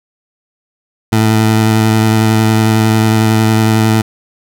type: tone with vibrato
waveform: 20% pulse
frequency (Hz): 110.1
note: A2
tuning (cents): +2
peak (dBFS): -3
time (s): 1.12-4.02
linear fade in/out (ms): 10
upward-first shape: square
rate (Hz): 11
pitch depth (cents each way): 12
effects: none